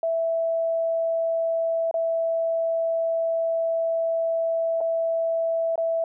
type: tone with dropouts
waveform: sine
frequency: 659.3 Hz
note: E5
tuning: in tune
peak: -21 dBFS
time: 0.03-6.04 s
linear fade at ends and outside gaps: 2 ms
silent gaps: 1.912-1.941 / 4.806-4.811 / 5.757-5.778 s
effects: none